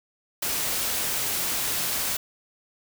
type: noise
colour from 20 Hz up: white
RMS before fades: -27 dBFS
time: 0.42-2.17 s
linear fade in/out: 5 ms
effects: none